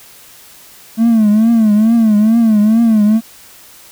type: tone with vibrato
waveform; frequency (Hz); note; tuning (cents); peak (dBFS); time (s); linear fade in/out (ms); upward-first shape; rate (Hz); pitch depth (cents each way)
triangle; 220; A3; 0; -4; 0.97-3.21; 50; triangle; 2.3; 120
effects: tanh soft clip ceiling -1 dBFS + white hiss -40 dBFS RMS until 3.91 s